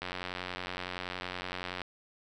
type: click train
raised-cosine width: 0.3 ms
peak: -20 dBFS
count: 164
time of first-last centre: 0.02-1.817 s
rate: 90.7 Hz
effects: none